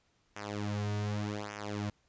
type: tone with flanger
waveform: sawtooth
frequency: 103.83 Hz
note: G#2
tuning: in tune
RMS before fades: -36 dBFS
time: 0.36-1.9 s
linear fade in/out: 5 ms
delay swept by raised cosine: 0.23 to 3.73 ms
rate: 0.85 Hz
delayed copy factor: -0.95
effects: pink hiss -72 dBFS RMS until 2.08 s + resampled to 16000 Hz